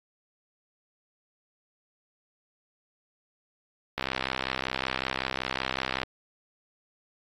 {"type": "click train", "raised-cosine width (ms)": 0.3, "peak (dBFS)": -12, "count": 135, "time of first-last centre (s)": [3.98, 6.032], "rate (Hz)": 65.3, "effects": ["AAC 32 kbps"]}